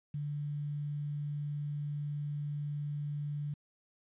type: tone with quantisation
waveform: sine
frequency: 146.4 Hz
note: D3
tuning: 5 cents flat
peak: -34 dBFS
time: 0.14-3.54 s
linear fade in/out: 5 ms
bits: 10
effects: resampled to 8000 Hz